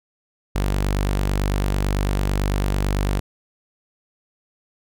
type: tone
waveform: sawtooth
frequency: 49 Hz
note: G1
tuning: in tune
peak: -15 dBFS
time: 0.55-3.2 s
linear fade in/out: 10 ms
effects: none